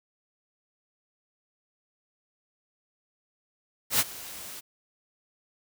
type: noise with ADSR envelope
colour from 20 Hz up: white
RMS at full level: -21 dBFS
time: 3.9-4.61 s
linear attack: 94 ms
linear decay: 40 ms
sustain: -20 dB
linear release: 20 ms
effects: none